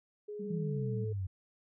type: tone with pitch glide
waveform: sine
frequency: 417.2 to 436.2 Hz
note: G#4 to A4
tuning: +8 to -15 cents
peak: -39 dBFS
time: 0.28-1.13 s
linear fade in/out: 10 ms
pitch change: +77 cents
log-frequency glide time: 0.45-0.85 s
type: tone with vibrato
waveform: sine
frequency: 197.8 Hz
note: G3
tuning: 16 cents sharp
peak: -39 dBFS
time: 0.39-1.05 s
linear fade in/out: 10 ms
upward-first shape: square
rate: 19 Hz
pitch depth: 49 cents each way
type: exponential sweep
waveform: sine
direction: down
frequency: 174.2 to 91 Hz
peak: -33 dBFS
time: 0.5-1.27 s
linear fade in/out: 10 ms
effects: none